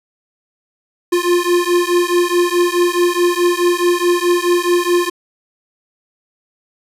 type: beating tone pair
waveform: square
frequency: 349.2 / 353.9 Hz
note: F4 / F4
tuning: 0 / +23 cents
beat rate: 4.7 Hz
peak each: -16 dBFS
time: 1.12-5.1 s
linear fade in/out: 10 ms
effects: resampled to 32000 Hz